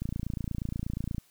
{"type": "click train", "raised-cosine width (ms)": 5, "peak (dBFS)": -20, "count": 34, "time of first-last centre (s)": [0.02, 1.182], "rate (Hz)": 28.4, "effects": ["white hiss -64 dBFS RMS until 1.3 s"]}